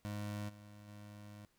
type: tone with level steps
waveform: 25% pulse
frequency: 103.83 Hz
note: G#2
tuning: in tune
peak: -36 / -50 / -47 dBFS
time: 0.05-1.45 s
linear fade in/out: 0 ms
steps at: 0.48 / 0.87 s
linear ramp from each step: 20 ms
effects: pink hiss -75 dBFS RMS until 1.58 s